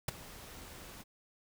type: noise with ADSR envelope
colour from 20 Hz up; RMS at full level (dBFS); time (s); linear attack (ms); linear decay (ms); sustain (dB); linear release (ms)
pink; -31; 0.08-1.04; 5; 13; -19; 30
effects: none